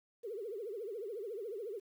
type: tone with vibrato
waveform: sine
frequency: 430 Hz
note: A4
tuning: 40 cents flat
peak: -39 dBFS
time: 0.23-1.8 s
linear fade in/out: 20 ms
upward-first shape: triangle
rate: 14 Hz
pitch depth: 250 cents each way
effects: 11-bit